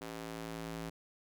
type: tone with high-pass filter sweep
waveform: square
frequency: 55.4 Hz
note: A1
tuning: 13 cents sharp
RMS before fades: -43 dBFS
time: 0.01-0.9 s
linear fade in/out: 10 ms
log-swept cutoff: 290 to 150 Hz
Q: 0.84
effects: none